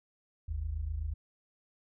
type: tone pair together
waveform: sine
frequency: 49.96 / 77.78 Hz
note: G1 / D#2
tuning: +34 / 0 cents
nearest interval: minor sixth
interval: 766 cents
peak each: -37 / -34 dBFS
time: 0.48-1.14 s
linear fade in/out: 10 ms
effects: none